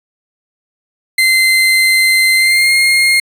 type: tone with pitch glide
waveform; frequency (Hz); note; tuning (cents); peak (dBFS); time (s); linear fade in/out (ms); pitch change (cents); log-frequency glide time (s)
35% pulse; 2072 to 2133; C7 to C7; -17 to +33; -6; 1.18-3.2; 5; +50; 2.36-2.73
effects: resampled to 32000 Hz